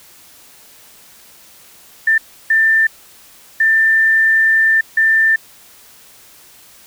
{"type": "tone bursts at uneven times", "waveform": "sine", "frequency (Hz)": 1785, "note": "A6", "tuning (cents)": 24, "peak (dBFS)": -9, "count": 4, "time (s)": [[2.07, 2.18], [2.5, 2.87], [3.6, 4.81], [4.97, 5.36]], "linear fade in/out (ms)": 5, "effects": ["white hiss -44 dBFS RMS until 6.86 s"]}